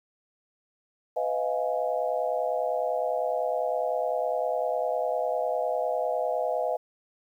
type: chord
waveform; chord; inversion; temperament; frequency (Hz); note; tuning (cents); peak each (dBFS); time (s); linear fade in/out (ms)
sine; F half-diminished seventh; second; just; 502.9 / 628.6 / 698.5 / 838.1; Cb5 / Eb5 / F5 / Ab5; +31 / +18 / 0 / +16; -30 / -29 / -30 / -35; 1.16-6.77; 10
effects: 10-bit